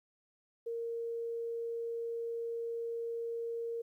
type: tone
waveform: sine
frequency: 463.8 Hz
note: A#4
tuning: 9 cents flat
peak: -35 dBFS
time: 0.66-3.82 s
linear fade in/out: 10 ms
effects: 12-bit